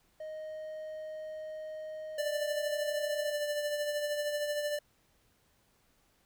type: tone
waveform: triangle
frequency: 622.3 Hz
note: D#5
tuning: in tune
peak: -37 dBFS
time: 0.2-3.32 s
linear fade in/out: 5 ms
type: tone with tremolo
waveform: square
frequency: 590 Hz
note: D5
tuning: 8 cents sharp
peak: -30 dBFS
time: 2.18-4.79 s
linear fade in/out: 5 ms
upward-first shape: triangle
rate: 13 Hz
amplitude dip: 50%
effects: pink hiss -70 dBFS RMS until 6.25 s